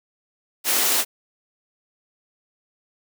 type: high-pass noise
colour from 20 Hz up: white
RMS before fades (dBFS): -20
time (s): 0.64-1.05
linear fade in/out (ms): 50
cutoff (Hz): 240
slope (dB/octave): 24
effects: none